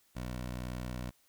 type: tone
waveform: 15% pulse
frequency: 61.74 Hz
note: B1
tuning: in tune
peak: -31 dBFS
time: 0.15-1.11 s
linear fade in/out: 20 ms
effects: white hiss -69 dBFS RMS until 1.28 s